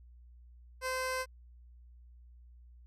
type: tone with low-pass filter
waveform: 15% pulse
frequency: 516 Hz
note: C5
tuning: 24 cents flat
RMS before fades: -35 dBFS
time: 0.81-1.26 s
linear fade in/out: 50 ms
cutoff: 11000 Hz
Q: 0.9
effects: added 60 Hz sine -53 dBFS peak until 2.86 s